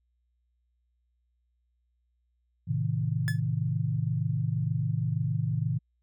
sine chord, A diminished, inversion none, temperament just, 110 / 132 / 158.4 Hz, A2 / C3 / Eb3, 0 / +16 / +31 cents, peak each -30 dBFS, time 2.67-5.79 s, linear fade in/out 20 ms
45% pulse tone with exponential decay, 1722 Hz, A6, 38 cents flat, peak -27 dBFS, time 3.28-3.4 s, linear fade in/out 0 ms, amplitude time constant 26 ms
effects added 60 Hz sine -70 dBFS peak until 6.02 s

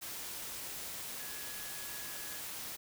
sine tone in noise, 1683 Hz, G#6, 23 cents sharp, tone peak -52 dBFS, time 1.18-2.41 s, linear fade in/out 20 ms, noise white, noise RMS -43 dBFS, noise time 0.01-2.77 s, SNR -12 dB, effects none

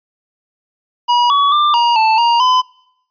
square tone with pitch steps, 965 / 1132 / 1188 / 947 / 883 / 940 / 1013 Hz, B5 / C#6 / D6 / A#5 / A5 / A#5 / B5, -40 / +36 / +20 / +27 / +6 / +14 / +44 cents, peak -10 dBFS, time 1.08-2.62 s, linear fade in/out 20 ms, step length 220 ms, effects noise-tail reverb RT60 0.8 s tail -25 dB re dry + resampled to 11025 Hz

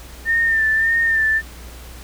sine tone with vibrato, 1800 Hz, A6, 39 cents sharp, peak -14 dBFS, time 0.25-1.42 s, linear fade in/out 50 ms, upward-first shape sine, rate 1.7 Hz, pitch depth 40 cents each way, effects added 60 Hz sine -36 dBFS peak until 2.03 s + pink hiss -41 dBFS RMS until 2.03 s

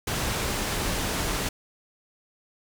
pink low-pass noise, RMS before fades -28 dBFS, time 0.07-1.49 s, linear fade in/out 5 ms, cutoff 12000 Hz, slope 12 dB/octave, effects none

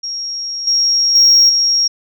sine tone with level steps, 5588 Hz, F8, in tune, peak -20 / -10 / -4 / -10 dBFS, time 0.03-1.88 s, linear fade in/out 10 ms, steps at 0.67 / 1.15 / 1.49 s, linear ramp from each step 5 ms, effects tanh soft clip ceiling -3 dBFS

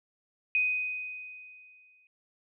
sine tone with exponential decay, 2500 Hz, D#7, 8 cents sharp, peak -22 dBFS, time 0.55-2.07 s, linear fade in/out 1 ms, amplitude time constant 330 ms, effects none

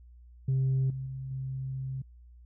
sine tone with level steps, 132.5 Hz, C3, 22 cents sharp, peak -22 / -33 / -35 / -32 dBFS, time 0.48-2.02 s, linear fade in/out 5 ms, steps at 0.9 / 1.06 / 1.31 s, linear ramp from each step 2 ms, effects tanh soft clip ceiling -22 dBFS + added 60 Hz sine -50 dBFS peak until 2.45 s

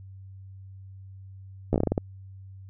slowing click train, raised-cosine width 2 ms, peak -10 dBFS, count 9, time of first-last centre 1.73-1.979 s, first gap 13 ms, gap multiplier 1.24, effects added 96 Hz sine -42 dBFS peak until 2.69 s

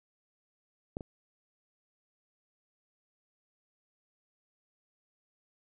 clicks, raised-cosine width 2 ms, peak -22 / -28 dBFS, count 2, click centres 0.969 / 1.008 s, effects none

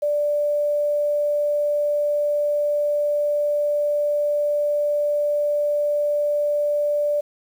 sine tone with quantisation, 587.3 Hz, D5, in tune, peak -18 dBFS, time 0.02-7.21 s, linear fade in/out 10 ms, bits 8, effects none

